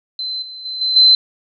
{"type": "tone with level steps", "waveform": "sine", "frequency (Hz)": 4066, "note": "B7", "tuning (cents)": 50, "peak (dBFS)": [-21, -30, -23, -15, -6], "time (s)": [0.19, 1.15], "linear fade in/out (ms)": 2, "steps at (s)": [0.42, 0.65, 0.81, 0.96], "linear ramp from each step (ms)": 5, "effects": []}